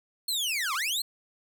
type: linear two-way sweep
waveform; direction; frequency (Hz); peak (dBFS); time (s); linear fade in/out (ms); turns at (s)
sawtooth; down then up; 4300 to 1006 to 4300; -24; 0.28-1.02; 5; 0.74
effects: none